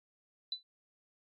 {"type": "tone with exponential decay", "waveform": "sine", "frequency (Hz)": 3987, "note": "B7", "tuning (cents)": 16, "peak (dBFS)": -30, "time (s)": [0.52, 0.63], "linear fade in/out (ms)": 2, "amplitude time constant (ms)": 22, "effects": ["AAC 32 kbps"]}